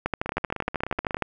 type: two click trains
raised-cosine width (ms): 0.5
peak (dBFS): -16 / -9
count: 16 / 16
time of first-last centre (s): 0.26-1.169 / 0.06-1.223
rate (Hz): 16.5 / 12.9
effects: none